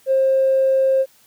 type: tone with tanh clipping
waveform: triangle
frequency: 532 Hz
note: C5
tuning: 29 cents sharp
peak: -13 dBFS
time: 0.06-1.06 s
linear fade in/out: 50 ms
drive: 4 dB
effects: white hiss -54 dBFS RMS until 1.26 s + high-pass 60 Hz 12 dB/octave